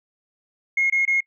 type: tone bursts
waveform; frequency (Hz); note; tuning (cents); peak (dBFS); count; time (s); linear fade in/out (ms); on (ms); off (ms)
sine; 2155; C#7; -49; -16; 3; 0.77-1.206; 5; 130; 23
effects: noise-tail reverb RT60 0.1 s tail -24 dB re dry + tanh soft clip ceiling -12 dBFS